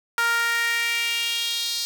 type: tone with high-pass filter sweep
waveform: sawtooth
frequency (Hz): 466.2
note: A#4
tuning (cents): 0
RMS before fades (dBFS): -24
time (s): 0.18-1.85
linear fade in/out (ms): 0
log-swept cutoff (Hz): 1300 to 4400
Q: 3.3
effects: none